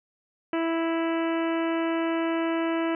harmonic tone, 329.6 Hz, E4, in tune, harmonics 1 / 2 / 3 / 4 / 5 / 6 / 7 / 8 / 9, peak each -25 / -31 / -35 / -37 / -39 / -41 / -42 / -43 / -44 dBFS, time 0.53-2.95 s, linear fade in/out 2 ms, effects none

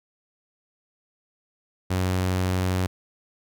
sawtooth tone, 92.3 Hz, F#2, 4 cents flat, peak -18 dBFS, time 1.9-2.87 s, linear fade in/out 10 ms, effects none

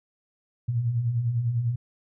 sine beating tone pair, 110 / 120 Hz, A2 / B2, 0 / -49 cents, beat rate 10 Hz, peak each -32 / -23 dBFS, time 0.68-1.76 s, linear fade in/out 10 ms, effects none

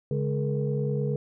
sine tone cluster, 141.9 / 209.2 / 426.3 / 476 Hz, C#3 / G#3 / G#4 / A#4, +41 / +13 / +45 / +36 cents, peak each -26 / -33 / -32 / -32 dBFS, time 0.11-1.16 s, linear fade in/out 2 ms, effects tanh soft clip ceiling -14 dBFS

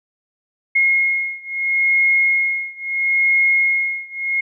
sine beating tone pair, 2154 / 2154.75 Hz, C7 / C#7, +50 / -50 cents, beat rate 0.75 Hz, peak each -17 / -18 dBFS, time 0.75-4.41 s, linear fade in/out 10 ms, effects none

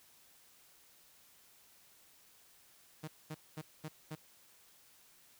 sawtooth tone bursts, 155.56 Hz, D#3, in tune, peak -37 dBFS, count 5, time 3.03-4.155 s, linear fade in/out 10 ms, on 49 ms, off 220 ms, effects white hiss -64 dBFS RMS until 5.39 s

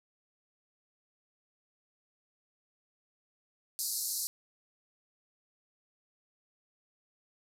white band-pass noise, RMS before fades -35 dBFS, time 3.79-4.27 s, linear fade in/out 0 ms, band 4100 to 14000 Hz, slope 96 dB/octave, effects none

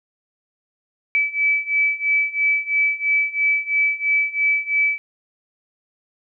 sine beating tone pair, 2300 / 2303 Hz, D7 / D7, -37 / -34 cents, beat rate 3 Hz, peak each -21 / -19 dBFS, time 1.15-4.98 s, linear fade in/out 0 ms, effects none

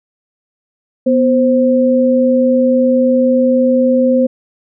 sine tone pair together, 246.9 / 523.2 Hz, B3 / C5, 0 / 0 cents, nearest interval octave + minor second, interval 1300 cents, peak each -11 dBFS, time 1.06-4.27 s, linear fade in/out 10 ms, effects none

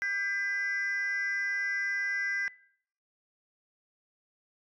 sine tone pair together, 1595 / 2003 Hz, G6 / B6, +30 / +24 cents, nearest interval major third, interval 394 cents, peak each -30 / -29 dBFS, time 0.02-2.48 s, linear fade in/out 0 ms, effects noise-tail reverb RT60 0.6 s tail -22 dB re dry + tanh soft clip ceiling -25 dBFS

